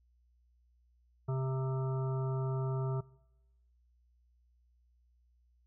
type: harmonic tone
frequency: 131.9 Hz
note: C3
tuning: 14 cents sharp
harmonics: 1 / 3 / 5 / 7 / 9 / 10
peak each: -31 / -41 / -45 / -48 / -50 / -51 dBFS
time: 1.28-3.01 s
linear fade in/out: 10 ms
effects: noise-tail reverb RT60 1.0 s tail -24 dB re dry + added 60 Hz sine -66 dBFS peak until 5.66 s

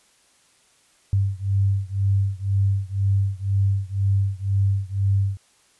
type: beating tone pair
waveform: sine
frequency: 97.6 / 99.6 Hz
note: G2 / G2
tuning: -7 / +28 cents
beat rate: 2 Hz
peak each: -21 / -22 dBFS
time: 1.13-5.37 s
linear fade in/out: 0 ms
effects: white hiss -59 dBFS RMS until 5.79 s + resampled to 24000 Hz

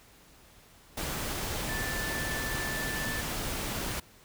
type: tone in noise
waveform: sine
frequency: 1760 Hz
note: A6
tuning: in tune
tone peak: -35 dBFS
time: 1.69-3.21 s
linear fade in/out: 5 ms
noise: pink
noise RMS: -34 dBFS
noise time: 0.97-4 s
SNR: -4 dB
effects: pink hiss -57 dBFS RMS until 4.24 s

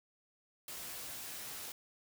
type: noise with comb filter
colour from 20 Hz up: white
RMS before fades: -45 dBFS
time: 0.68-1.72 s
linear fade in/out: 2 ms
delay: 14 ms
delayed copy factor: +0.5
effects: none

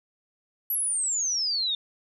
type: exponential sweep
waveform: sine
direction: down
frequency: 11910 to 3587 Hz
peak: -24 dBFS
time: 0.7-1.75 s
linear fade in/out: 2 ms
effects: none

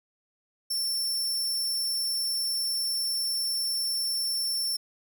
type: tone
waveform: sawtooth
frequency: 5410 Hz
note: E8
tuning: 44 cents sharp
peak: -24 dBFS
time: 0.7-4.77 s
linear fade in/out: 10 ms
effects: none

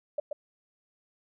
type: tone with echo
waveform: sine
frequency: 590 Hz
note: D5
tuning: 8 cents sharp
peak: -26 dBFS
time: 0.18-0.2 s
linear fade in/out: 5 ms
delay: 130 ms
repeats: 1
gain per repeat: -4 dB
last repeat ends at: 0.33 s
effects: none

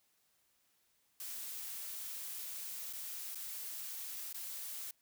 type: noise with dropouts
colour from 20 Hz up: blue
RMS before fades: -44 dBFS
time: 1.2-4.91 s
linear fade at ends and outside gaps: 2 ms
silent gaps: 2.928-2.933 / 3.348-3.355 / 4.328-4.344 s
effects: white hiss -75 dBFS RMS until 5.01 s

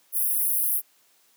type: high-pass noise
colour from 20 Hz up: pink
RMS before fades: -24 dBFS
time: 0.12-0.82 s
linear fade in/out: 50 ms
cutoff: 10000 Hz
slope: 96 dB/octave
effects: white hiss -62 dBFS RMS until 1.36 s + high-pass 200 Hz 12 dB/octave

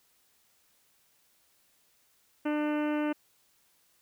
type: harmonic tone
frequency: 299.3 Hz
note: D4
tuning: 33 cents sharp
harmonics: 1 / 2 / 3 / 4 / 5 / 6 / 7 / 8 / 9 / 10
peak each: -28 / -35 / -40 / -44 / -42 / -48 / -48 / -50 / -48 / -53 dBFS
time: 2.45-3.13 s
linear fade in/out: 10 ms
effects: white hiss -68 dBFS RMS until 4.01 s

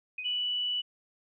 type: tone with exponential decay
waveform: sine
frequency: 2500 Hz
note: D#7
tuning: 8 cents sharp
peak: -32 dBFS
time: 0.18-0.54 s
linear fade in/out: 5 ms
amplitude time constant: 78 ms
type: tone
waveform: sine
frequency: 2960 Hz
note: F#7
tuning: in tune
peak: -28 dBFS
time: 0.24-0.82 s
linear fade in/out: 20 ms
effects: none

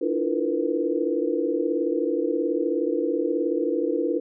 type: tone cluster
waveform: sine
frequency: 297.5 / 331.4 / 350.2 / 458.5 / 495.5 Hz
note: D4 / E4 / F4 / A#4 / B4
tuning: +22 / +9 / +5 / -29 / +6 cents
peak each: -28 dBFS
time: 0.01-4.2 s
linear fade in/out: 10 ms
effects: none

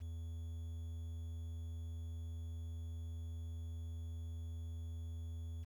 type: tone with quantisation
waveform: triangle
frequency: 82.5 Hz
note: E2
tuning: 2 cents sharp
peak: -40 dBFS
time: 0-5.65 s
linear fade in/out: 20 ms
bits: 11
effects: none

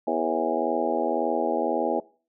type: harmonic tone with a mistuned harmonic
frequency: 81.9 Hz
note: E2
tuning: 11 cents flat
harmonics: 3 / 4 / 5 / 6 / 7 / 8 / 9 / 10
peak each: -32 / -30 / -32 / -31 / -30 / -29 / -35 / -29 dBFS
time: 0.07-2 s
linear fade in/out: 5 ms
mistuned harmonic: 7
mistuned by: -57 cents
effects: noise-tail reverb RT60 0.4 s tail -22 dB re dry

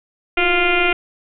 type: tone with frequency modulation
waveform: sine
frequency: 1396.9 Hz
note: F6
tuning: in tune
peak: -13 dBFS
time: 0.37-0.93 s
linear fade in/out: 5 ms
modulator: 346 Hz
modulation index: 4.1
effects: none

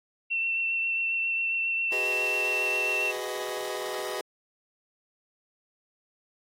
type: tone with vibrato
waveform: sine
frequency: 2700 Hz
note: E7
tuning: 41 cents sharp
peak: -25 dBFS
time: 0.3-3.12 s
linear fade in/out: 20 ms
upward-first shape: sine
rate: 7.4 Hz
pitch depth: 14 cents each way
type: chord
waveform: sawtooth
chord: G# minor seventh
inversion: third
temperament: just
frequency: 373.8 / 415.3 / 498.4 / 623 Hz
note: F#4 / G#4 / B4 / D#5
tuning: +18 / 0 / +16 / +2 cents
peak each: -33 dBFS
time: 1.92-4.21 s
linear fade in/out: 2 ms
effects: AAC 48 kbps

